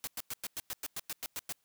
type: noise bursts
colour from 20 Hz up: white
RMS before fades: -38 dBFS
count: 12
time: 0.04-1.524 s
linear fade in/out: 0 ms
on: 32 ms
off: 100 ms
effects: white hiss -75 dBFS RMS until 1.64 s